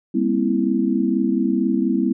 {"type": "tone cluster", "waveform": "sine", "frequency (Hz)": [201, 239, 263.3, 329.3], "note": ["G3", "A#3", "C4", "E4"], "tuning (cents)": [44, 43, 11, -2], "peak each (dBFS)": -22, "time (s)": [0.14, 2.13], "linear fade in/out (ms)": 10, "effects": []}